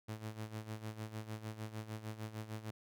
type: tone with tremolo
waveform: sawtooth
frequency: 108.9 Hz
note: A2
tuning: 17 cents flat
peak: -36 dBFS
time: 0.08-2.71 s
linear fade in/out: 10 ms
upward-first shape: sine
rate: 6.6 Hz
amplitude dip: 75%
effects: none